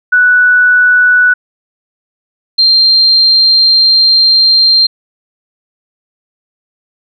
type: tone pair in turn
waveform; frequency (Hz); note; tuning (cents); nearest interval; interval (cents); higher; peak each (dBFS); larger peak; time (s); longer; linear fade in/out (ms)
sine; 1480 / 4174; F#6 / C8; 0 / -5; octave + tritone; 1795; second; -4; neither; 0.12-1.34 / 2.58-4.87; second; 10
effects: none